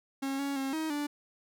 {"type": "tone with pitch steps", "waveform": "45% pulse", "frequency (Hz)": [271.7, 279.2, 269.5, 316.4, 292.1], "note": ["C#4", "C#4", "C#4", "D#4", "D4"], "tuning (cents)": [-35, 13, -49, 29, -9], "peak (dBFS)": -31, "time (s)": [0.22, 1.07], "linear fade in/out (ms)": 10, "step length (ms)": 170, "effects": []}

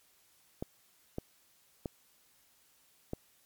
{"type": "clicks", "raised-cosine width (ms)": 2, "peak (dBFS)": -22, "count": 4, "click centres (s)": [0.625, 1.184, 1.858, 3.134], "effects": ["white hiss -67 dBFS RMS until 3.45 s", "MP3 96 kbps"]}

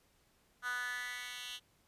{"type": "tone with high-pass filter sweep", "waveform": "10% pulse", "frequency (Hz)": 246.9, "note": "B3", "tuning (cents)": 0, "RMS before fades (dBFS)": -41, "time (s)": [0.62, 1.6], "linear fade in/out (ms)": 50, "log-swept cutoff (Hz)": [1400, 2900], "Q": 5.3, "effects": ["pink hiss -71 dBFS RMS until 1.87 s", "resampled to 32000 Hz"]}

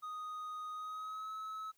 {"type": "tone with pitch glide", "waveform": "triangle", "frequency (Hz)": [1244.5, 1291.4], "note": ["D#6", "E6"], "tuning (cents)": [0, -36], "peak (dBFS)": -39, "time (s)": [0.02, 1.72], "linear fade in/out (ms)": 20, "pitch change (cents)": 64, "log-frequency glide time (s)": [0.73, 1.32], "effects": ["white hiss -75 dBFS RMS until 1.77 s"]}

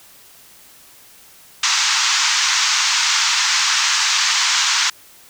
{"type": "band-pass noise", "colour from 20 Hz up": "white", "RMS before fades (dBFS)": -17, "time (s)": [1.63, 4.9], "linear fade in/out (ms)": 5, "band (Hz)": [910, 6800], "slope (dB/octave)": 48, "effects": ["white hiss -46 dBFS RMS until 5.29 s"]}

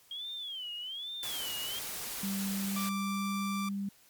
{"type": "tone with vibrato", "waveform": "sine", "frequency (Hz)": 3217, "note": "G7", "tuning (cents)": 44, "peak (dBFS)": -37, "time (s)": [0.11, 1.79], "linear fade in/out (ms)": 2, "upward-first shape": "sine", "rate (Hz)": 1.2, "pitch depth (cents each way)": 200}
{"type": "noise", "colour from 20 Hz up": "white", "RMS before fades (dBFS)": -39, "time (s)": [1.23, 2.89], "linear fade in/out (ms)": 0}
{"type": "tone with pitch glide", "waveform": "sine", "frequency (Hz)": [196, 198.74], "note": ["G3", "G3"], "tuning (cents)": [0, 24], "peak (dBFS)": -32, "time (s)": [2.23, 3.89], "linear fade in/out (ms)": 5, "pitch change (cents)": 24, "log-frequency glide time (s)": [2.48, 3.29]}
{"type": "tone", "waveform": "sawtooth", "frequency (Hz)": 1174.7, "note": "D6", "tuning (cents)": 0, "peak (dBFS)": -32, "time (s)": [2.76, 3.69], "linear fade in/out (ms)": 5}
{"effects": ["white hiss -62 dBFS RMS until 4.09 s", "MP3 96 kbps"]}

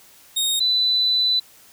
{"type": "tone pair in turn", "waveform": ["sawtooth", "sine"], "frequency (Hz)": [3722, 3992], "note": ["A#7", "B7"], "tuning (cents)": [-3, 18], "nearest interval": "minor second", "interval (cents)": 121, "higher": "second", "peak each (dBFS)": -16, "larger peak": "neither", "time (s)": [[0.36, 0.6], [0.6, 1.4]], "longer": "second", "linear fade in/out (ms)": 10, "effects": ["white hiss -50 dBFS RMS until 1.72 s"]}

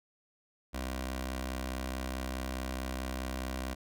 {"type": "tone with notch filter", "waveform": "15% pulse", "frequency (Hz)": 64.7, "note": "C2", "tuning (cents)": -19, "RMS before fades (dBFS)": -37, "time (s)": [0.73, 3.75], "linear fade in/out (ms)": 20, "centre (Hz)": 140, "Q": 0.73, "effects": []}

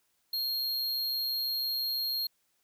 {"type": "tone", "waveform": "square", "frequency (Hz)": 4242, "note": "C8", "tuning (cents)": 23, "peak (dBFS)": -30, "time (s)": [0.33, 2.27], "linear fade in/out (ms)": 5, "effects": ["white hiss -74 dBFS RMS until 2.63 s"]}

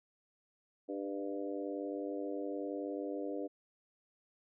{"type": "harmonic tone with a mistuned harmonic", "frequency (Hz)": 99, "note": "G2", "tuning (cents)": 18, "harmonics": [3, 4, 5, 6, 7], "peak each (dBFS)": [-40, -43, -42, -45, -51], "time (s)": [0.88, 3.48], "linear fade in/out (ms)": 20, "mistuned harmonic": 6, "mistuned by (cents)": 22, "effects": []}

